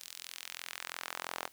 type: tone with high-pass filter sweep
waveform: sawtooth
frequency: 43 Hz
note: F1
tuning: 26 cents flat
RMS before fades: -44 dBFS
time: 0-1.48 s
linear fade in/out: 10 ms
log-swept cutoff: 4600 to 770 Hz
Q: 1
effects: white hiss -62 dBFS RMS until 1.52 s